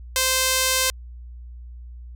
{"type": "tone with band-pass filter", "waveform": "sawtooth", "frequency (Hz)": 520, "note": "C5", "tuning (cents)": -11, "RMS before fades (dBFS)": -21, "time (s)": [0.16, 0.9], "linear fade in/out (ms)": 0, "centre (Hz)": 8300, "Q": 0.56, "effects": ["added 60 Hz sine -36 dBFS peak until 2.15 s"]}